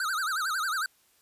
square tone with vibrato, 1396 Hz, F6, 1 cent flat, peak -28 dBFS, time 0-0.86 s, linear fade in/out 2 ms, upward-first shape sine, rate 11 Hz, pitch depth 220 cents each way, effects white hiss -65 dBFS RMS until 1.21 s + resampled to 32000 Hz

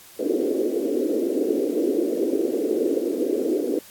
white band-pass noise, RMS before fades -23 dBFS, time 0.19-3.79 s, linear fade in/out 5 ms, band 270 to 480 Hz, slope 48 dB/octave, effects white hiss -47 dBFS RMS until 3.9 s + AAC 64 kbps

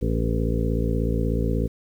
harmonic tone with a mistuned harmonic, 56.5 Hz, A1, 47 cents sharp, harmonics 1 / 2 / 3 / 4 / 5 / 7 / 8 / 9, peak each -24 / -27 / -29 / -30 / -31 / -32 / -33 / -34 dBFS, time 0.01-1.68 s, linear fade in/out 20 ms, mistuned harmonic 9, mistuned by -34 cents, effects 9-bit

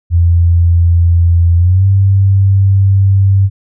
sine tone with pitch glide, 85.4 to 97.53 Hz, F2 to G2, -38 to -8 cents, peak -5 dBFS, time 0.1-3.5 s, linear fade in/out 50 ms, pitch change +230 cents, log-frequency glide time 1.57-1.86 s, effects none

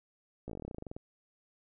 slowing click train, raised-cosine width 2 ms, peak -28 dBFS, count 17, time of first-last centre 0.48-0.965 s, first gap 16 ms, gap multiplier 1.08, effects none

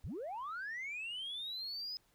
sine linear sweep, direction up, 47.38 to 5090 Hz, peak -38 dBFS, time 0.04-1.97 s, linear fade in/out 0 ms, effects tanh soft clip ceiling -37 dBFS + pink hiss -72 dBFS RMS until 2.14 s

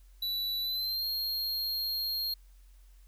square tone with pitch glide, 3951 to 4235 Hz, B7 to C8, 0 to +20 cents, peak -31 dBFS, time 0.22-2.34 s, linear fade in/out 5 ms, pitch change +120 cents, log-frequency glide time 0.61-1.06 s, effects added 45 Hz sine -53 dBFS peak until 3.07 s + white hiss -69 dBFS RMS until 3.07 s

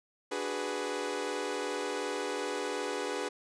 sawtooth chord, G# half-diminished seventh, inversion second, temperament equal with one note detuned, 293.7 / 372.6 / 415.3 / 493.9 Hz, D4 / F#4 / G#4 / B4, 0 / +12 / 0 / 0 cents, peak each -37 / -36 / -33 / -33 dBFS, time 0.31-3.29 s, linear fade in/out 10 ms, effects resampled to 22050 Hz

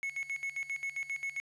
triangle tone with tremolo, 2195 Hz, C#7, 18 cents flat, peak -31 dBFS, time 0.03-1.4 s, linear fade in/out 0 ms, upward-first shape square, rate 7.5 Hz, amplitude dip 80%, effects resampled to 24000 Hz + 10-bit

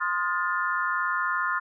sine chord, F dominant seventh, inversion second, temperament equal with one note detuned, 1046.5 / 1244.5 / 1421.3 / 1760 Hz, C6 / Eb6 / F6 / A6, 0 / 0 / +30 / 0 cents, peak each -29 / -31 / -28 / -31 dBFS, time 0-1.6 s, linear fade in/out 20 ms, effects none

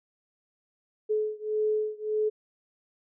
sine beating tone pair, 427.8 / 429.5 Hz, A4 / A4, -49 / -42 cents, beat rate 1.7 Hz, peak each -28 / -29 dBFS, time 1.09-2.3 s, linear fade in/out 20 ms, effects none

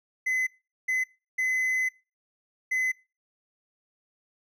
triangle tone bursts at uneven times, 2031 Hz, B6, 48 cents sharp, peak -22 dBFS, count 4, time 0.26-0.47 / 0.88-1.04 / 1.38-1.89 / 2.71-2.92 s, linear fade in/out 10 ms, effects noise-tail reverb RT60 0.3 s tail -22 dB re dry

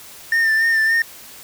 triangle tone with vibrato, 1800 Hz, A6, 39 cents sharp, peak -12 dBFS, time 0.32-1.02 s, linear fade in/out 2 ms, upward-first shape sine, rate 3.5 Hz, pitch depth 35 cents each way, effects white hiss -40 dBFS RMS until 1.43 s

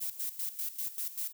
violet noise with tremolo, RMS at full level -35 dBFS, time 0-1.33 s, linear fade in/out 20 ms, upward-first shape square, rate 5.1 Hz, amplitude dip 75%, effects none

